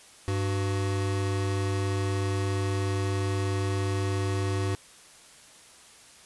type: tone pair together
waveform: square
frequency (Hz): 99.14 / 374.3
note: G2 / F#4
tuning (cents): +20 / +20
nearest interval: octave + major seventh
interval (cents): 2300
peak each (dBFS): -27 / -34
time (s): 0.28-4.75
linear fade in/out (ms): 0
effects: white hiss -52 dBFS RMS until 6.25 s + resampled to 24000 Hz